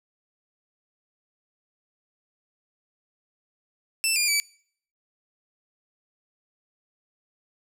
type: tone with pitch steps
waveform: 15% pulse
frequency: 2660 / 2410 / 2301 Hz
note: E7 / D7 / D7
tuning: +15 / +44 / -36 cents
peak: -14 dBFS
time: 4.04-4.4 s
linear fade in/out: 0 ms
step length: 120 ms
effects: noise-tail reverb RT60 0.6 s tail -25 dB re dry